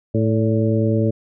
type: harmonic tone with a mistuned harmonic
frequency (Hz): 110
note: A2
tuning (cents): 0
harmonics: 1 / 2 / 3 / 4 / 5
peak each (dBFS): -18 / -21 / -23 / -24 / -25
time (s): 0.14-1.11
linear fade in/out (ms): 10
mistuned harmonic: 5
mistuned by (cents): +51
effects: none